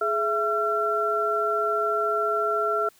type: tone cluster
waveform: sine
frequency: 421.2 / 667 / 1357 Hz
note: G#4 / E5 / E6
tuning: +24 / +20 / +50 cents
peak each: -27 / -28 / -24 dBFS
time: 0.01-2.89 s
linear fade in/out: 5 ms
effects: white hiss -58 dBFS RMS until 2.99 s